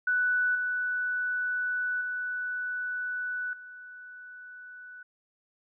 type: tone with level steps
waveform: sine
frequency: 1486 Hz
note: F#6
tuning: 7 cents sharp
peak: -23 / -27 / -30 / -43 dBFS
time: 0.07-5.03 s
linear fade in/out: 5 ms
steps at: 0.55 / 2.01 / 3.53 s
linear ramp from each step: 2 ms
effects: none